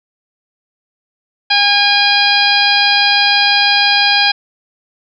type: harmonic tone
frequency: 814 Hz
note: G#5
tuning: 35 cents flat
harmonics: 1 / 2 / 3 / 4 / 5 / 6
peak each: -16 / -16 / -16 / -16 / -16 / -16 dBFS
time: 1.5-4.32 s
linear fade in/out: 10 ms
effects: none